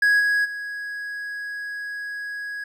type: tone with level steps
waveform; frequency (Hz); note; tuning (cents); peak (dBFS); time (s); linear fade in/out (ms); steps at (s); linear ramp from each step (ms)
triangle; 1661.2; G#6; 0; -13 / -16 / -27; 0.02-2.64; 5; 0.19 / 0.44; 20
effects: none